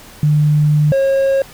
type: tone pair in turn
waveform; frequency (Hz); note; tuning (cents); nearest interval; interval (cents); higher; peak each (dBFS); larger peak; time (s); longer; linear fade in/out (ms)
sine / triangle; 150 / 542.5; D3 / C#5; +37 / -37; octave + minor seventh; 2226; second; -9; neither; 0.23-0.92 / 0.92-1.42; first; 2
effects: pink hiss -39 dBFS RMS until 1.53 s